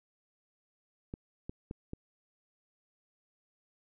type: clicks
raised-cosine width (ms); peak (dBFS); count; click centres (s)
3; -26; 4; 1.139 / 1.495 / 1.711 / 1.934
effects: none